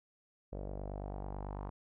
sawtooth tone with low-pass filter sweep, 49.08 Hz, G1, 3 cents sharp, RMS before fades -42 dBFS, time 0.52-1.7 s, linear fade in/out 10 ms, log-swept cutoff 560 to 990 Hz, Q 3, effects none

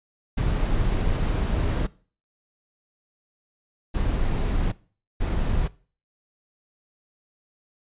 brown noise bursts at uneven times, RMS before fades -23 dBFS, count 3, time 0.37-1.87 / 3.94-4.72 / 5.2-5.68 s, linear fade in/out 10 ms, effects noise-tail reverb RT60 0.4 s tail -20 dB re dry + resampled to 8000 Hz

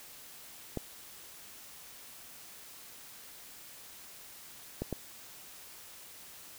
clicks, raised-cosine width 2 ms, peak -20 dBFS, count 3, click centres 0.773 / 4.82 / 4.927 s, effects white hiss -51 dBFS RMS until 6.58 s

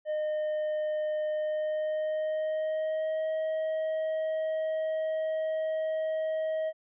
triangle tone with pitch glide, 612 to 632.5 Hz, D#5 to D#5, -29 to +28 cents, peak -26 dBFS, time 0.05-6.73 s, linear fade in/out 50 ms, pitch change +57 cents, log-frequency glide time 1.31-3.3 s, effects resampled to 8000 Hz

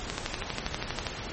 click train, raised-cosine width 0.2 ms, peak -12 dBFS, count 13, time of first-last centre 0.1-1.068 s, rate 12.4 Hz, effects pink hiss -37 dBFS RMS until 1.32 s + MP3 32 kbps

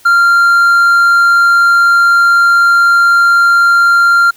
triangle tone, 1388 Hz, F6, 11 cents flat, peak -3 dBFS, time 0.05-4.31 s, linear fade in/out 10 ms, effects white hiss -44 dBFS RMS until 4.36 s

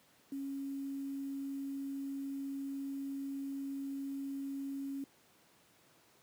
sine tone with quantisation, 275.2 Hz, C#4, 12 cents flat, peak -37 dBFS, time 0.32-5.04 s, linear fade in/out 2 ms, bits 10, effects pink hiss -66 dBFS RMS until 6.22 s + high-pass 150 Hz 12 dB/octave

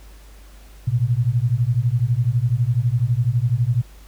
sine beating tone pair, 114.5 / 126.5 Hz, A#2 / B2, -31 / +42 cents, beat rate 12 Hz, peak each -19 dBFS, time 0.87-3.82 s, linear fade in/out 10 ms, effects added 50 Hz sine -41 dBFS peak until 4.07 s + pink hiss -51 dBFS RMS until 4.07 s

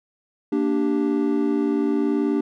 triangle chord, G minor, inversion first, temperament equal, 233.1 / 293.7 / 392 Hz, Bb3 / D4 / G4, 0 / 0 / 0 cents, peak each -23 / -19 / -23 dBFS, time 0.52-2.41 s, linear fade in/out 5 ms, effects none

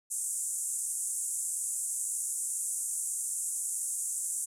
white band-pass noise, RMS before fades -34 dBFS, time 0.1-4.46 s, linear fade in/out 20 ms, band 7300 to 10000 Hz, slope 48 dB/octave, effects none

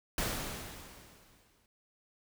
pink noise with exponential decay, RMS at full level -32 dBFS, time 0.18-1.66 s, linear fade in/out 1 ms, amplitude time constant 320 ms, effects none

